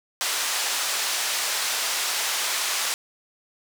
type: band-pass noise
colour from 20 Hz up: white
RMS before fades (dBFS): -26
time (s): 0.21-2.94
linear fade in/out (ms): 0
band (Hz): 680 to 7700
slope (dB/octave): 12
effects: none